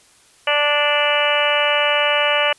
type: harmonic tone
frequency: 293.2 Hz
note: D4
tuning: 3 cents flat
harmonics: 2 / 3 / 4 / 5 / 6 / 7 / 8 / 9 / 10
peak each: -20 / -25 / -24 / -26 / -25 / -27 / -23 / -25 / -21 dBFS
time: 0.47-2.53 s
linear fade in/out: 5 ms
effects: white hiss -52 dBFS RMS until 2.58 s + resampled to 24000 Hz